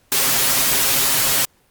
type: noise with comb filter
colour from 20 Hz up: white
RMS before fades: -17 dBFS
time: 0.12-1.45 s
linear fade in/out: 0 ms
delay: 7.4 ms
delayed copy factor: +1
effects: pink hiss -59 dBFS RMS until 1.7 s + Opus 48 kbps